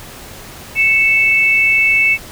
sine tone pair together, 2217 / 2636 Hz, C#7 / E7, 0 / -1 cents, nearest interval minor third, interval 299 cents, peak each -12 dBFS, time 0.75-2.18 s, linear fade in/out 50 ms, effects pink hiss -34 dBFS RMS until 2.31 s

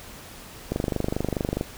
click train, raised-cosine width 2 ms, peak -11 dBFS, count 23, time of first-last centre 0.72-1.611 s, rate 24.7 Hz, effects pink hiss -43 dBFS RMS until 1.77 s

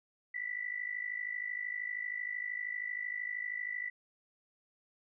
sine tone with amplitude modulation, 1973 Hz, B6, 2 cents flat, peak -32 dBFS, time 0.34-3.9 s, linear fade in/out 10 ms, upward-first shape sine, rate 52.9 Hz, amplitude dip 80%, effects none

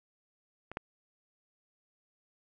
clicks, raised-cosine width 0.5 ms, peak -27 / -19 dBFS, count 2, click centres 0.716 / 0.771 s, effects none

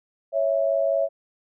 sine tone pair together, 554.4 / 659.3 Hz, C#5 / E5, 0 / 0 cents, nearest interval minor third, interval 300 cents, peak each -22 dBFS, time 0.32-1.09 s, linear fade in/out 50 ms, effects none

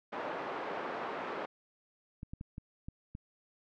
white band-pass noise, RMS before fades -39 dBFS, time 0.12-1.46 s, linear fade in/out 10 ms, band 320 to 1000 Hz, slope 12 dB/octave
clicks, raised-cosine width 5 ms, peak -30 dBFS, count 6, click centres 2.231 / 2.335 / 2.411 / 2.581 / 2.885 / 3.151 s
effects low-pass 4000 Hz 12 dB/octave

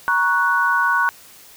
sine chord, F# major, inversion first, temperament equal with one note detuned, 944.3 / 1108.7 / 1480 Hz, A#5 / C#6 / F#6, +22 / 0 / 0 cents, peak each -22 / -20 / -17 dBFS, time 0.08-1.09 s, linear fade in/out 0 ms, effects white hiss -45 dBFS RMS until 1.56 s

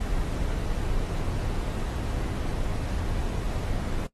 brown noise, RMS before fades -28 dBFS, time 0-4.07 s, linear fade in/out 10 ms, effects noise-tail reverb RT60 0.1 s tail -19 dB re dry + AAC 32 kbps

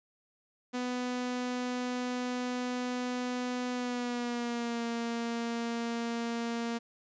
sawtooth tone with pitch glide, 248.5 to 233.2 Hz, B3 to A#3, +11 to +1 cents, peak -28 dBFS, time 0.73-6.79 s, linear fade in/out 20 ms, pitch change -110 cents, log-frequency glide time 3.72-4.84 s, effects resampled to 16000 Hz + 11-bit

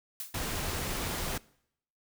blue noise with exponential decay, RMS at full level -35 dBFS, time 0.2-0.42 s, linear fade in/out 1 ms, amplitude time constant 47 ms
pink noise, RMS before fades -34 dBFS, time 0.34-1.38 s, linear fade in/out 5 ms
effects noise-tail reverb RT60 0.7 s tail -22 dB re dry

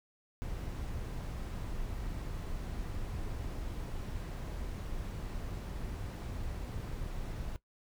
brown noise, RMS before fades -39 dBFS, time 0.42-7.56 s, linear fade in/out 0 ms, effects noise-tail reverb RT60 0.1 s tail -17 dB re dry

